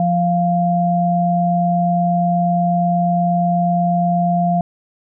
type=tone pair together; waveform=sine; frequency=174.68 / 697 Hz; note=F3 / F5; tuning=+1 / -4 cents; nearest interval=2 octaves; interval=2395 cents; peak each=-16 dBFS; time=0-4.61 s; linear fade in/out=2 ms; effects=none